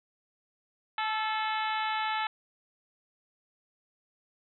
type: harmonic tone with a mistuned harmonic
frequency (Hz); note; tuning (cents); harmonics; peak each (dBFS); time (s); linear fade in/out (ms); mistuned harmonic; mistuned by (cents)
434.2; A4; -23; 2 / 3 / 4 / 5 / 6 / 7 / 8 / 9; -31 / -35 / -37 / -39 / -41 / -42 / -43 / -44; 0.98-2.27; 2; 3; +29
effects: none